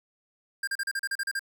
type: tone bursts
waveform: square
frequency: 1600 Hz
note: G6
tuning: 35 cents sharp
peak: -28 dBFS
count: 10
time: 0.63-1.394 s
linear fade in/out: 5 ms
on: 44 ms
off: 36 ms
effects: 11-bit